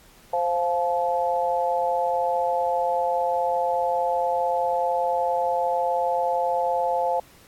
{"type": "chord", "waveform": "sine", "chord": "F major", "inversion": "second", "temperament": "equal with one note detuned", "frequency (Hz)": [523.3, 698.5, 863.4], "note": ["C5", "F5", "A5"], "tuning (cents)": [0, 0, -33], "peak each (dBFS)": -25, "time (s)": [0.33, 7.2], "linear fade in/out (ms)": 5, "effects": ["pink hiss -53 dBFS RMS until 7.47 s", "AAC 64 kbps"]}